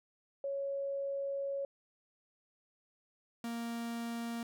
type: tone pair in turn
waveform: sine / 45% pulse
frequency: 554.4 / 233.1 Hz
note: C#5 / A#3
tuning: 0 / 0 cents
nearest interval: octave + minor third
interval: 1500 cents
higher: first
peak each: -34 / -37 dBFS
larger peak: first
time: 0.44-1.65 / 3.44-4.43 s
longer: first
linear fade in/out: 2 ms
effects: none